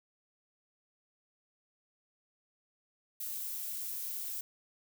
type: noise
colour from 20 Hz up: violet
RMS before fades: -39 dBFS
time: 3.2-4.41 s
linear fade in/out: 5 ms
effects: none